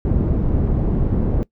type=low-pass noise; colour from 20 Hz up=pink; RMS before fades=-18 dBFS; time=0.05-1.43 s; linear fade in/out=0 ms; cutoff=320 Hz; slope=12 dB/octave; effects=noise-tail reverb RT60 0.1 s tail -21 dB re dry